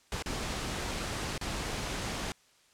pink noise with dropouts, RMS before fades -35 dBFS, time 0.12-2.32 s, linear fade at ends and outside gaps 1 ms, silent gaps 0.224-0.26 / 1.379-1.412 s, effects white hiss -64 dBFS RMS until 2.73 s + low-pass 8000 Hz 12 dB/octave

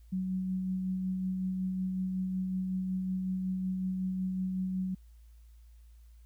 sine tone with tremolo, 186.5 Hz, F#3, 14 cents sharp, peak -29 dBFS, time 0.12-4.95 s, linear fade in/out 10 ms, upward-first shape sine, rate 5.4 Hz, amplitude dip 25%, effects added 57 Hz sine -52 dBFS peak until 6.25 s + white hiss -73 dBFS RMS until 6.25 s

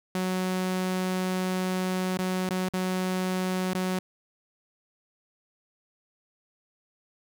sawtooth tone with dropouts, 185 Hz, F#3, in tune, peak -22 dBFS, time 0.15-3.99 s, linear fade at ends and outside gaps 2 ms, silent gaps 2.174-2.189 / 2.491-2.507 / 2.688-2.736 / 3.734-3.748 s, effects none

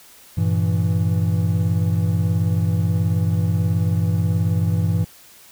triangle chord, E diminished, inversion first, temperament equal, 98 / 116.54 / 164.81 Hz, G2 / Bb2 / E3, 0 / 0 / 0 cents, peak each -17 / -22 / -19 dBFS, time 0.37-5.05 s, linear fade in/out 10 ms, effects white hiss -47 dBFS RMS until 5.51 s

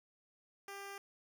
10% pulse tone, 397.4 Hz, G4, 24 cents sharp, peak -37 dBFS, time 0.68-0.98 s, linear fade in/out 2 ms, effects none

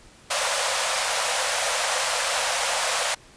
pink high-pass noise, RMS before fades -24 dBFS, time 0.3-3.15 s, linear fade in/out 10 ms, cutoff 500 Hz, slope 96 dB/octave, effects pink hiss -51 dBFS RMS until 3.36 s + resampled to 22050 Hz

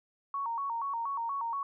sine tone with vibrato, 1015 Hz, B5, 47 cents sharp, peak -31 dBFS, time 0.34-1.63 s, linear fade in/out 2 ms, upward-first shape square, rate 4.2 Hz, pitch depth 160 cents each way, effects none

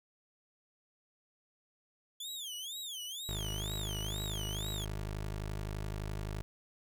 sawtooth tone with vibrato, 3355 Hz, G#7, 17 cents sharp, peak -37 dBFS, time 2.2-4.85 s, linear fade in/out 5 ms, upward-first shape sine, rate 2.1 Hz, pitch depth 240 cents each way
20% pulse tone, 51.7 Hz, G#1, 7 cents flat, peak -32 dBFS, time 3.29-6.42 s, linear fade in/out 0 ms
effects none

